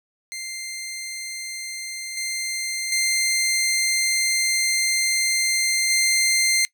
15% pulse tone with level steps, 2093 Hz, C7, in tune, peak -24 / -19 / -13 / -11 dBFS, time 0.32-6.65 s, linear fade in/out 0 ms, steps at 2.17 / 2.92 / 5.9 s, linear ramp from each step 2 ms, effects noise-tail reverb RT60 0.1 s tail -20 dB re dry

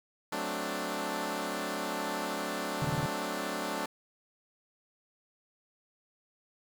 10% pulse chord, D dominant seventh, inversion first, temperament equal, 185 / 220 / 261.6 / 293.7 Hz, F#3 / A3 / C4 / D4, 0 / 0 / 0 / 0 cents, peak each -31 / -30 / -32 / -28 dBFS, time 0.32-3.86 s, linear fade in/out 5 ms
sine tone bursts, 145.7 Hz, D3, 13 cents flat, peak -28 dBFS, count 5, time 2.82-3.056 s, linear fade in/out 0 ms, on 28 ms, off 24 ms
effects 10-bit

